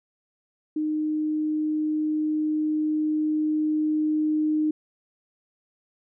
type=tone with level ramp; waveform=sine; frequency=307.2 Hz; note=D#4; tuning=22 cents flat; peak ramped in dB=-23 to -20 dBFS; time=0.76-4.71 s; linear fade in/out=5 ms; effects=none